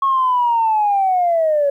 sine linear sweep, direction down, 1100 to 556 Hz, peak -12 dBFS, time 0.02-1.7 s, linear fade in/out 5 ms, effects tanh soft clip ceiling -8 dBFS + 9-bit

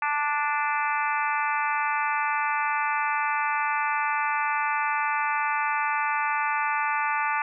harmonic tone with a mistuned harmonic, 293.7 Hz, D4, in tune, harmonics 3 / 4 / 5 / 6 / 7 / 8 / 9, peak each -27 / -29 / -31 / -33 / -34 / -35 / -36 dBFS, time 0.02-7.42 s, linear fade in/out 2 ms, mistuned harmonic 9, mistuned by -19 cents, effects none

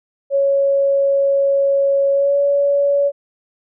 sine tone with pitch glide, 554.4 to 565.7 Hz, C#5 to C#5, 0 to +35 cents, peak -12 dBFS, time 0.3-3.12 s, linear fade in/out 50 ms, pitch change +35 cents, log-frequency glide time 2.12-2.38 s, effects none

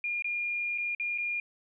sine tone with dropouts, 2416 Hz, D7, 48 cents sharp, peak -29 dBFS, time 0.04-1.4 s, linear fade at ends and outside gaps 2 ms, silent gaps 0.223-0.244 / 0.778-0.782 / 0.949-0.998 / 1.178-1.183 s, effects none

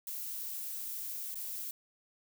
violet noise with dropouts, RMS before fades -40 dBFS, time 0.07-1.71 s, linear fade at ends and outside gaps 2 ms, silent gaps 1.345-1.354 s, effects none

